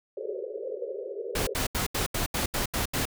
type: band-pass noise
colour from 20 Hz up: pink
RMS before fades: -35 dBFS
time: 0.17-1.54 s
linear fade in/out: 5 ms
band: 380 to 560 Hz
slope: 96 dB/octave
type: noise bursts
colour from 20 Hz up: pink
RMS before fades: -28 dBFS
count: 9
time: 1.35-3.054 s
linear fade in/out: 5 ms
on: 120 ms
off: 78 ms
effects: none